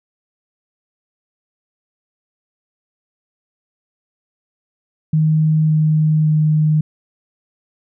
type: tone with pitch steps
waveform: sine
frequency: 156.1 / 155.02 / 153.95 Hz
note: D#3 / D#3 / D#3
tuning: +6 / -6 / -18 cents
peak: -11 dBFS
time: 5.13-6.81 s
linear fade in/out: 5 ms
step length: 560 ms
effects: none